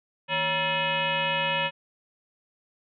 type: tone with frequency modulation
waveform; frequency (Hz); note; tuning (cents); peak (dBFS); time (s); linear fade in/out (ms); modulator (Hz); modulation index
sine; 1744; A6; -16; -23; 0.28-1.71; 50; 396; 3.4
effects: none

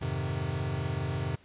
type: chord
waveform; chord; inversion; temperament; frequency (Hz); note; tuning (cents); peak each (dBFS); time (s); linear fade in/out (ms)
square; F minor seventh; none; equal; 87.31 / 103.83 / 130.81 / 155.56; F2 / Ab2 / C3 / Eb3; 0 / 0 / 0 / 0; -37 / -37 / -34 / -38; 0.01-1.36; 10
effects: pink hiss -60 dBFS RMS until 1.44 s + resampled to 8000 Hz

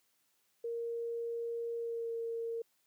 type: tone with pitch glide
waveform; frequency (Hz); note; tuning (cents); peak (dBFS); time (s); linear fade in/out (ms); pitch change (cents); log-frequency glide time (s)
sine; 466.2 to 460.3; A#4 to A#4; 0 to -22; -35; 0.64-2.62; 5; -22; 1.77-2.12
effects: white hiss -75 dBFS RMS until 2.86 s + high-pass 100 Hz 12 dB/octave

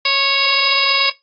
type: harmonic tone with a mistuned harmonic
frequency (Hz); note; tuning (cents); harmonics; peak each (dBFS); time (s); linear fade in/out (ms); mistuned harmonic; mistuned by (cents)
553; C#5; -4; 1 / 2 / 3 / 4 / 5 / 6 / 7 / 8 / 9; -28 / -23 / -30 / -19 / -20 / -26 / -21 / -25 / -19; 0.05-1.1; 5; 2; -18
effects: noise-tail reverb RT60 0.2 s tail -18 dB re dry + AAC 32 kbps

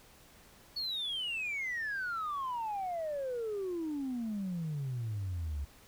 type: exponential sweep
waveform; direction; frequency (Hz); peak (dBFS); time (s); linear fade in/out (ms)
sine; down; 4449 to 68.4; -32; 0.76-5.65; 10
effects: tanh soft clip ceiling -31 dBFS + pink hiss -59 dBFS RMS until 5.87 s

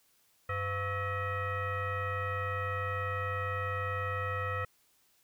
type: tone with frequency modulation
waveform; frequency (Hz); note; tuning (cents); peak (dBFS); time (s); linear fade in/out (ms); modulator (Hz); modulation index
sine; 698.5; F5; 0; -31; 0.49-4.65; 5; 603; 2.2
effects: white hiss -69 dBFS RMS until 5.23 s

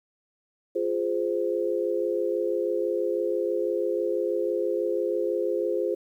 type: chord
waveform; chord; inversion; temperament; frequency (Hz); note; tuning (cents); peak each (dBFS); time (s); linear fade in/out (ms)
sine; F minor; none; equal with one note detuned; 349.2 / 415.3 / 519; F4 / Ab4 / C5; 0 / 0 / -14; -28; 0.75-5.95; 10
effects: 10-bit

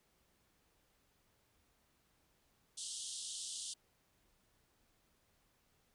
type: band-pass noise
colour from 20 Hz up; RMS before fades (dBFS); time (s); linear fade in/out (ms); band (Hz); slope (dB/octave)
white; -45; 2.77-3.74; 10; 3000 to 9700; 96
effects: pink hiss -75 dBFS RMS until 5.94 s

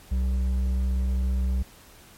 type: tone with hard clipping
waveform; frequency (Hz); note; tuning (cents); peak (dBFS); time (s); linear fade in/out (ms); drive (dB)
triangle; 64; C2; -38; -23; 0.11-1.63; 10; 9
effects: pink hiss -51 dBFS RMS until 2.17 s + MP3 64 kbps

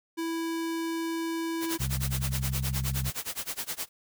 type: tone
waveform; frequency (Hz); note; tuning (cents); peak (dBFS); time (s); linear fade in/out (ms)
square; 329.6; E4; 0; -30; 0.17-1.78; 20
type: noise with tremolo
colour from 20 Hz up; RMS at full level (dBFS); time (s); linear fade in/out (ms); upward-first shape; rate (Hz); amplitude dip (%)
white; -32; 1.6-3.89; 50; sine; 9.6; 95
type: harmonic tone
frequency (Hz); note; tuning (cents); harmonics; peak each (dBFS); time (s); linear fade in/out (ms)
65.8; C2; +10; 1 / 2 / 3; -32 / -30 / -41; 1.79-3.11; 20
effects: none

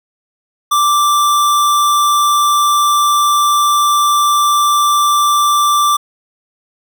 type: tone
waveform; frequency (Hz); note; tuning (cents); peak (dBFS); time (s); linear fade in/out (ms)
square; 1174.7; D6; 0; -10; 0.71-5.97; 10
effects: none

